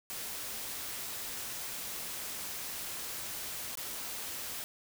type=noise with dropouts; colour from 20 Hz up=white; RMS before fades=-40 dBFS; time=0.1-4.64 s; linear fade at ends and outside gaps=0 ms; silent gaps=3.754-3.773 s; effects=none